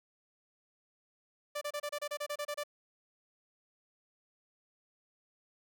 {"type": "tone bursts", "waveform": "sawtooth", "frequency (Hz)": 587.3, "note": "D5", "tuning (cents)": 0, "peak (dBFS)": -31, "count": 12, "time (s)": [1.55, 2.637], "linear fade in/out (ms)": 10, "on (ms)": 64, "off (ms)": 29, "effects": []}